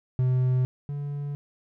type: tone pair in turn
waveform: triangle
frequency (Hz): 127.5 / 143.74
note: C3 / D3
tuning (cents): -44 / -37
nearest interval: major second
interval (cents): 207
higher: second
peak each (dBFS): -18 / -27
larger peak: first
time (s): 0.19-0.65 / 0.89-1.35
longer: neither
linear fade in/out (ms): 0
effects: none